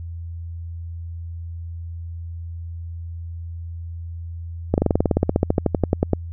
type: slowing click train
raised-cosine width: 2 ms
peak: -3 dBFS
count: 22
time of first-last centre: 4.74-6.133 s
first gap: 39 ms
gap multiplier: 1.05
effects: added 84 Hz sine -29 dBFS peak until 6.32 s